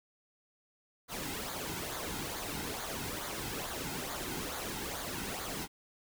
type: noise with flanger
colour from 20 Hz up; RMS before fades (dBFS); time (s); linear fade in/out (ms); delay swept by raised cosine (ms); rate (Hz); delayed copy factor
pink; -39; 1.08-5.68; 50; 0.36 to 1.76; 2.3; -0.6
effects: none